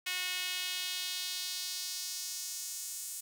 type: tone with high-pass filter sweep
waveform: sawtooth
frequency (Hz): 365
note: F#4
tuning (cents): -24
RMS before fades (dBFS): -38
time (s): 0.06-3.21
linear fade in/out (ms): 10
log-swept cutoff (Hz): 2400 to 8100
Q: 1.7
effects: none